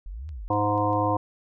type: exponential two-way sweep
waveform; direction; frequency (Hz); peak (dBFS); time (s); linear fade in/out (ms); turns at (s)
sine; up then down; 40 to 83.7 to 40; -33; 0.06-0.48; 0; 0.29
type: clicks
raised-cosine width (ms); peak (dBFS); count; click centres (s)
0.2; -37; 4; 0.291 / 0.532 / 0.779 / 0.931
type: harmonic tone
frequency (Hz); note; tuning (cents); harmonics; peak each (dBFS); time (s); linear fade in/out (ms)
103.83; G#2; 0; 1 / 3 / 5 / 7 / 9 / 10; -28 / -28 / -28 / -28 / -28 / -28; 0.5-1.17; 5
effects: none